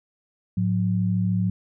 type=tone pair together; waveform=sine; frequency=107.68 / 181.1 Hz; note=A2 / F#3; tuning=-37 / -37 cents; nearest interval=major sixth; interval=900 cents; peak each=-23 / -22 dBFS; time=0.57-1.5 s; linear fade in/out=5 ms; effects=none